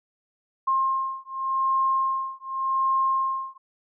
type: beating tone pair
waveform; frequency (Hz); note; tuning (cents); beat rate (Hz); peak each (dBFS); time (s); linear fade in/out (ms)
sine; 1064 / 1064.87; C6 / C6; +29 / +30; 0.87; -25; 0.67-3.58; 10
effects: none